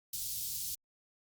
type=band-stop noise; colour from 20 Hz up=white; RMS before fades=-38 dBFS; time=0.13-0.75 s; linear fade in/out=5 ms; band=140 to 3900 Hz; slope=24 dB/octave; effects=Opus 48 kbps

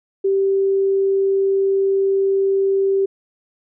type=tone; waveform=sine; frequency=390 Hz; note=G4; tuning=9 cents flat; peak=-14 dBFS; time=0.24-3.06 s; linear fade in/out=10 ms; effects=none

